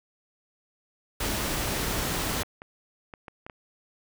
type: noise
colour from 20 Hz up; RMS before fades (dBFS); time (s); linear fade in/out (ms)
pink; -29; 1.2-2.43; 5
type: clicks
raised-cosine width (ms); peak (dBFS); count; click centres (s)
0.5; -26; 9; 2.223 / 2.331 / 2.397 / 2.433 / 2.619 / 3.138 / 3.282 / 3.465 / 3.498
effects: none